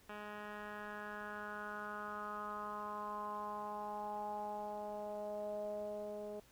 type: tone with low-pass filter sweep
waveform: 10% pulse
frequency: 208.7 Hz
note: G#3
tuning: 9 cents sharp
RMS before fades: -44 dBFS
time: 0.09-6.4 s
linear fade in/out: 5 ms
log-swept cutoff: 2100 to 530 Hz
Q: 5.4
effects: pink hiss -66 dBFS RMS until 6.51 s